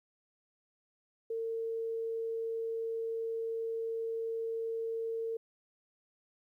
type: tone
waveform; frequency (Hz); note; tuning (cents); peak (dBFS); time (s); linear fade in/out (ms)
sine; 453.8; A#4; -47; -33; 1.3-5.37; 5
effects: 12-bit